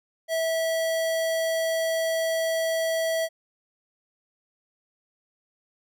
square tone, 652 Hz, E5, 19 cents flat, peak -24 dBFS, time 0.28-3.29 s, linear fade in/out 50 ms, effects none

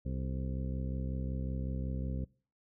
harmonic tone with a mistuned harmonic, 65.41 Hz, C2, in tune, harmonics 1 / 2 / 3 / 4 / 5 / 6 / 7 / 8, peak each -36 / -38 / -42 / -45 / -55 / -55 / -54 / -51 dBFS, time 0.05-2.25 s, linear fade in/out 10 ms, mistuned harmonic 7, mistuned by -45 cents, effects noise-tail reverb RT60 0.4 s tail -23 dB re dry

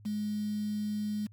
sine tone with quantisation, 210 Hz, G#3, 19 cents sharp, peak -30 dBFS, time 0.05-1.27 s, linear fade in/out 10 ms, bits 8, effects added 104 Hz sine -51 dBFS peak until 1.32 s + MP3 96 kbps

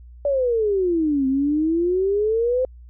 sine exponential two-way sweep, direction down then up, 582 to 261.6 to 521 Hz, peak -17 dBFS, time 0.25-2.65 s, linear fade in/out 2 ms, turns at 1.27 s, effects added 60 Hz sine -40 dBFS peak until 2.89 s

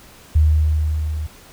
sine tone with level ramp, 77 Hz, D#2, 17 cents flat, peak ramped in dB -9 to -22 dBFS, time 0.35-1.27 s, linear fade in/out 10 ms, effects pink hiss -45 dBFS RMS until 1.52 s

